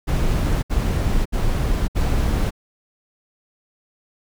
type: noise bursts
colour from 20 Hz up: brown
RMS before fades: -19 dBFS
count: 4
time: 0.07-2.508 s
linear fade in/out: 20 ms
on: 560 ms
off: 66 ms
effects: none